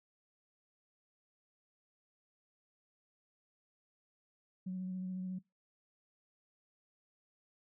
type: tone with vibrato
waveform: sine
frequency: 185 Hz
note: F#3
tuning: in tune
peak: -36 dBFS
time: 4.66-5.39 s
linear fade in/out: 10 ms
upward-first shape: sine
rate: 14 Hz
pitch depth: 16 cents each way
effects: noise-tail reverb RT60 0.2 s tail -23 dB re dry + tanh soft clip ceiling -32 dBFS